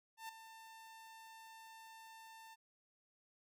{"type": "tone with ADSR envelope", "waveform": "sawtooth", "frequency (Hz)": 895, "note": "A5", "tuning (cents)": 29, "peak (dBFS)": -40, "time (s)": [0.17, 2.56], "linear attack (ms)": 120, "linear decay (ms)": 4, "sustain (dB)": -11, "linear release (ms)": 28, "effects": []}